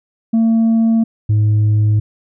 sine tone pair in turn, 226.2 / 106.23 Hz, A3 / G#2, +48 / +40 cents, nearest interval octave + minor second, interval 1308 cents, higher first, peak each -7 dBFS, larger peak neither, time 0.33-1.04 / 1.29-2 s, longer neither, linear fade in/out 10 ms, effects tanh soft clip ceiling -9 dBFS

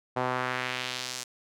sawtooth tone with band-pass filter sweep, 126.6 Hz, B2, 43 cents sharp, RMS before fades -32 dBFS, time 0.16-1.24 s, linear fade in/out 10 ms, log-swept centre 810 to 6900 Hz, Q 1.3, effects none

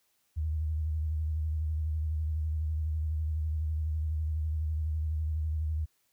sine tone with vibrato, 77.78 Hz, D#2, in tune, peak -28 dBFS, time 0.36-5.86 s, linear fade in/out 20 ms, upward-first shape square, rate 12 Hz, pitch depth 40 cents each way, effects white hiss -73 dBFS RMS until 6.12 s

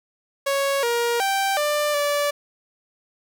sawtooth tone with pitch steps, 554 / 472.4 / 782 / 593 / 580 Hz, C#5 / A#4 / G5 / D5 / D5, -1 / +23 / -4 / +17 / -22 cents, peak -16 dBFS, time 0.46-2.31 s, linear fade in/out 10 ms, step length 370 ms, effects none

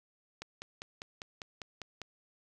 click train, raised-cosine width 0.2 ms, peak -24 dBFS, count 9, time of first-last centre 0.42-2.017 s, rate 5.01 Hz, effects none

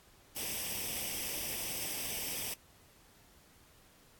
white noise with comb filter, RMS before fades -38 dBFS, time 0.36-2.54 s, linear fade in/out 5 ms, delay 0.36 ms, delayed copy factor +0.65, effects pink hiss -62 dBFS RMS until 4.19 s + AAC 64 kbps

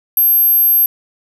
sine tone, 12480 Hz, G9, 9 cents flat, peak -8 dBFS, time 0.17-0.86 s, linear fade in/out 2 ms, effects none

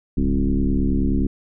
sine tone with frequency modulation, 123.47 Hz, B2, in tune, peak -16 dBFS, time 0.17-1.27 s, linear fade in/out 5 ms, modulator 69.5 Hz, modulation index 2.7, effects none

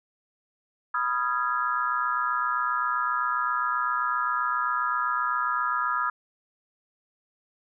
sine chord, F half-diminished seventh, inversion second, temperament equal with one note detuned, 987.8 / 1244.5 / 1372.1 / 1661.2 Hz, Cb6 / Eb6 / F6 / Ab6, 0 / 0 / -31 / 0 cents, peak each -31 / -27 / -29 / -32 dBFS, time 0.94-6.1 s, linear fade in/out 5 ms, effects none

